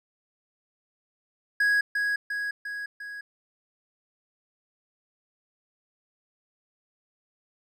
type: tone with echo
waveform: triangle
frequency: 1659 Hz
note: G#6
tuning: 2 cents flat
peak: -18 dBFS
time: 1.6-1.81 s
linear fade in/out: 5 ms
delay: 350 ms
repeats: 4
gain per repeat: -4 dB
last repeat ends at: 3.21 s
effects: none